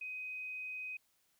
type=tone; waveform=sine; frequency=2512 Hz; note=D#7; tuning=16 cents sharp; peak=-40 dBFS; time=0.01-0.97 s; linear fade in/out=5 ms; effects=white hiss -75 dBFS RMS until 1.39 s